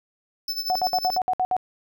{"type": "tone with tremolo", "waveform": "square", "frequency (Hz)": 5270, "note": "E8", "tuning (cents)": -1, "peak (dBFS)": -24, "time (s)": [0.48, 1.18], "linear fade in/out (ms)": 2, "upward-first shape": "sine", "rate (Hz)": 11, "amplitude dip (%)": 75}
{"type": "tone bursts", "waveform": "sine", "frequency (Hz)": 740, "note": "F#5", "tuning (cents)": 0, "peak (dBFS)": -19, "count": 8, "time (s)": [0.7, 1.566], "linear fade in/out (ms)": 0, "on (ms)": 54, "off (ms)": 62}
{"effects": []}